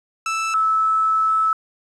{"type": "tone pair in turn", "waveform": ["30% pulse", "sine"], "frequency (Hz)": [1318.5, 1305.6], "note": ["E6", "E6"], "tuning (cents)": [0, -17], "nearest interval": "unison", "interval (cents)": 17, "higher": "first", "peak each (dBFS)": [-18, -15], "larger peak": "second", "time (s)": [[0.26, 0.54], [0.54, 1.53]], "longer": "second", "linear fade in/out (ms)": 2, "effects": ["resampled to 22050 Hz", "8-bit"]}